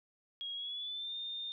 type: tone with pitch glide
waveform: sine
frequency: 3290 to 3629 Hz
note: G#7 to A#7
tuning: -17 to -47 cents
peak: -38 dBFS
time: 0.41-1.52 s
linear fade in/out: 0 ms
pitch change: +170 cents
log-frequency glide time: 0.54-1.15 s
effects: none